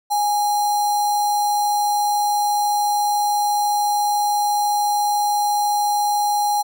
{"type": "tone with notch filter", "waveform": "square", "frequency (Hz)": 827, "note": "G#5", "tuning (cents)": -8, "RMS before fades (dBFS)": -19, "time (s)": [0.1, 6.63], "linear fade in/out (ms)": 20, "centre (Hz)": 2500, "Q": 1.4, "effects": []}